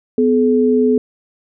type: tone pair together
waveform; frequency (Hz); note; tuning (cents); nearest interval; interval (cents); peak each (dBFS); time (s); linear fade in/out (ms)
sine; 250.2 / 427.6; B3 / A4; +23 / -49; major sixth; 928; -13; 0.18-0.98; 2
effects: none